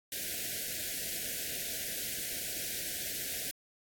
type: band-stop noise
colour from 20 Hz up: white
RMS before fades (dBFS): -37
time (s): 0.12-3.51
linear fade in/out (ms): 2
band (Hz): 720 to 1500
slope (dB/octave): 96
effects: AAC 64 kbps